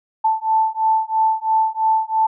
sine beating tone pair, 880 / 883 Hz, A5 / A5, 0 / +6 cents, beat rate 3 Hz, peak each -18 dBFS, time 0.24-2.27 s, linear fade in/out 10 ms, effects none

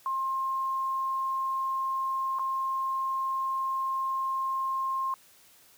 sine tone with dropouts, 1063 Hz, C6, 27 cents sharp, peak -27 dBFS, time 0.06-5.14 s, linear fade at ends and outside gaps 1 ms, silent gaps 2.387-2.394 s, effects white hiss -58 dBFS RMS until 5.77 s + high-pass 60 Hz 12 dB/octave

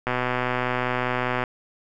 click train, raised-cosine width 0.5 ms, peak -9 dBFS, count 172, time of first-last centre 0.07-1.438 s, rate 125 Hz, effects none

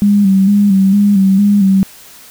sine tone with vibrato, 198.2 Hz, G3, 19 cents sharp, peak -6 dBFS, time 0.02-1.83 s, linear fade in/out 0 ms, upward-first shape square, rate 2.2 Hz, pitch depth 49 cents each way, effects white hiss -38 dBFS RMS until 2.3 s

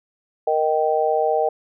sine chord, Eb major, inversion second, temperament just, 466.7 / 622.3 / 777.8 Hz, Bb4 / Eb5 / G5, +2 / 0 / -14 cents, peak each -21 dBFS, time 0.47-1.49 s, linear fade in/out 5 ms, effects none

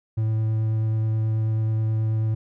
triangle tone with vibrato, 110 Hz, A2, in tune, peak -18 dBFS, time 0.17-2.35 s, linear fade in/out 10 ms, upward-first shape triangle, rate 9.3 Hz, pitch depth 11 cents each way, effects none

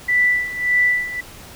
sine tone with tremolo, 1975.5 Hz, B6, in tune, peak -12 dBFS, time 0.08-1.21 s, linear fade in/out 10 ms, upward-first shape sine, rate 1.7 Hz, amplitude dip 80%, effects pink hiss -40 dBFS RMS until 1.55 s

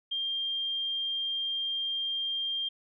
sine tone, 3195 Hz, G7, 32 cents sharp, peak -29 dBFS, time 0.11-2.69 s, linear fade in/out 10 ms, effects none

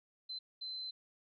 sine tone bursts at uneven times, 4068 Hz, C8, 50 cents flat, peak -40 dBFS, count 2, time 0.29-0.39 / 0.61-0.91 s, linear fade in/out 10 ms, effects none

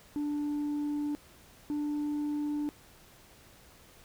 sine tone pair in turn, 293.7 / 295.2 Hz, D4 / D4, 0 / +9 cents, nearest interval unison, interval 9 cents, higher second, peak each -27 dBFS, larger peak neither, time 0.16-1.15 / 1.7-2.69 s, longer neither, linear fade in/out 0 ms, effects tanh soft clip ceiling -29 dBFS + pink hiss -57 dBFS RMS until 4.04 s

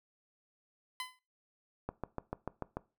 15% pulse tone with exponential decay, 1014 Hz, B5, 45 cents sharp, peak -28 dBFS, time 1-1.19 s, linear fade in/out 1 ms, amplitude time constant 41 ms
click train, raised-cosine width 1 ms, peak -22 dBFS, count 7, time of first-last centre 1.89-2.77 s, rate 6.82 Hz
effects noise-tail reverb RT60 0.3 s tail -20 dB re dry

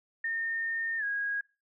sine tone with pitch glide, 1824 to 1643.9 Hz, A#6 to G#6, -38 to -18 cents, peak -29 dBFS, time 0.24-1.41 s, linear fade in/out 5 ms, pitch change -180 cents, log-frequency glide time 0.98-1.04 s, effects noise-tail reverb RT60 0.3 s tail -22 dB re dry

